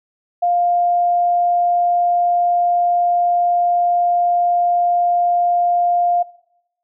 sine tone, 702 Hz, F5, 9 cents sharp, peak -13 dBFS, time 0.42-6.23 s, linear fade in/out 10 ms, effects noise-tail reverb RT60 0.8 s tail -20 dB re dry

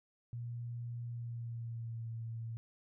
sine tone with pitch glide, 119 to 114.22 Hz, A#2 to A#2, +36 to -35 cents, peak -39 dBFS, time 0.33-2.57 s, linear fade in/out 0 ms, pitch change -71 cents, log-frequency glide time 1.05-2.07 s, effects none

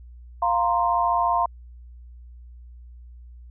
sine chord, F suspended fourth, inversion none, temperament equal, 698.5 / 932.3 / 1046.5 Hz, F5 / Bb5 / C6, 0 / 0 / 0 cents, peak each -23 dBFS, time 0.42-1.46 s, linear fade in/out 5 ms, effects added 60 Hz sine -41 dBFS peak until 3.5 s

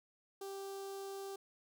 sawtooth tone with notch filter, 392 Hz, G4, in tune, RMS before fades -45 dBFS, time 0.41-1.36 s, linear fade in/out 5 ms, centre 2100 Hz, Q 0.72, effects none

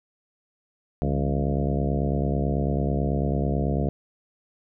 harmonic tone with a mistuned harmonic, 69.1 Hz, C#2, 5 cents flat, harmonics 1 / 2 / 3 / 4 / 5 / 6 / 7 / 8 / 9 / 10, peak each -27 / -26 / -29 / -32 / -36 / -34 / -35 / -38 / -36 / -36 dBFS, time 1.02-3.89 s, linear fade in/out 0 ms, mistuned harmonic 2, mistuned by +110 cents, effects none

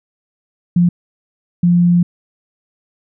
sine tone bursts at uneven times, 174.61 Hz, F3, in tune, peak -8 dBFS, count 2, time 0.76-0.89 / 1.63-2.03 s, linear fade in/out 5 ms, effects none

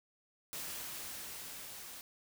white noise with level ramp, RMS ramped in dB -42 to -49 dBFS, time 0.53-2.01 s, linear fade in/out 0 ms, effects none

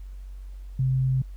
sine tone, 130.81 Hz, C3, in tune, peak -20 dBFS, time 0.79-1.22 s, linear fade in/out 5 ms, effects added 47 Hz sine -36 dBFS peak until 1.36 s + pink hiss -63 dBFS RMS until 1.36 s

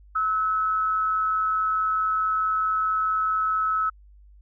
sine tone pair together, 1295.4 / 1480 Hz, E6 / F#6, -31 / 0 cents, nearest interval major second, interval 231 cents, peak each -21 / -33 dBFS, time 0.15-3.9 s, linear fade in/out 10 ms, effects added 50 Hz sine -48 dBFS peak until 4.41 s

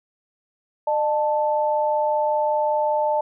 sine tone pair together, 605.2 / 880 Hz, D#5 / A5, -48 / 0 cents, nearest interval tritone, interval 648 cents, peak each -21 dBFS, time 0.87-3.21 s, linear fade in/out 5 ms, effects none

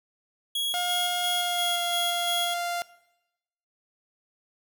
45% pulse tone with tremolo, 3322 Hz, G#7, in tune, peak -25 dBFS, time 0.55-2.54 s, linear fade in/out 5 ms, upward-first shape square, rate 2.9 Hz, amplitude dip 35%
sawtooth tone with pitch glide, 710 to 696.2 Hz, F5 to F5, +28 to -6 cents, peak -24 dBFS, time 0.74-2.82 s, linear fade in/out 0 ms, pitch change -34 cents, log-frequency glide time 1.33-1.82 s
effects noise-tail reverb RT60 0.9 s tail -19 dB re dry

